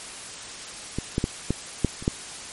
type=clicks; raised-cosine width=3 ms; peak=-13 / -9 / -9 / -9 / -6 / -23 / -7 dBFS; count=7; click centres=0.986 / 1.181 / 1.241 / 1.506 / 1.847 / 2.025 / 2.079 s; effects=white hiss -38 dBFS RMS until 2.52 s + MP3 48 kbps